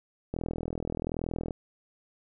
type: click train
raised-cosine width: 2 ms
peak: -19 dBFS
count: 49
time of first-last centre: 0.34-1.508 s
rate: 41.1 Hz
effects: none